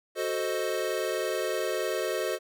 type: chord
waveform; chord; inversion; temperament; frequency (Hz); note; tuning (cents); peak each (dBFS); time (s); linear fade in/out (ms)
square; F# diminished seventh; none; equal; 370 / 440 / 523.3 / 622.3; F#4 / A4 / C5 / Eb5; 0 / 0 / 0 / 0; -34; 0.15-2.39; 50
effects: none